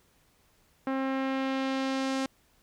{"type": "tone with low-pass filter sweep", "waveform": "sawtooth", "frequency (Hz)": 266.7, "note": "C4", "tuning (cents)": 33, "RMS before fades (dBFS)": -30, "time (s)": [0.87, 2.26], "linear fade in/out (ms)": 2, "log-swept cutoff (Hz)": [1600, 7200], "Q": 1, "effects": ["pink hiss -66 dBFS RMS until 2.62 s"]}